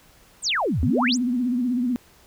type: exponential two-way sweep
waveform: sine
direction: down then up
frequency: 9230 to 65.8 to 9230 Hz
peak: -20 dBFS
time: 0.42-1.18 s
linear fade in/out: 50 ms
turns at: 0.82 s
type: tone with vibrato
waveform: sine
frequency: 246.9 Hz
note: B3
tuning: in tune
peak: -20 dBFS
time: 0.83-1.96 s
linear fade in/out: 0 ms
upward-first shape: sine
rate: 16 Hz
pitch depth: 83 cents each way
effects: pink hiss -54 dBFS RMS until 2.26 s